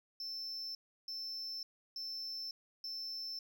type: tone bursts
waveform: triangle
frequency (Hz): 5320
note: E8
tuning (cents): +15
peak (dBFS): -39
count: 4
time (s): 0.2-3.39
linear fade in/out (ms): 2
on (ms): 550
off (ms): 330
effects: none